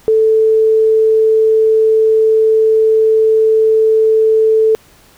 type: tone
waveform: sine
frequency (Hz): 440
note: A4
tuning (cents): 0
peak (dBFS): -7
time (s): 0.08-4.75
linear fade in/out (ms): 0
effects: pink hiss -46 dBFS RMS until 5.17 s